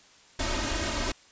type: noise with comb filter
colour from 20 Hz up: pink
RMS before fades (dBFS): -29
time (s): 0.39-1.12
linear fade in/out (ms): 5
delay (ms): 3.2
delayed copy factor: +0.9
effects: white hiss -56 dBFS RMS until 1.31 s + resampled to 16000 Hz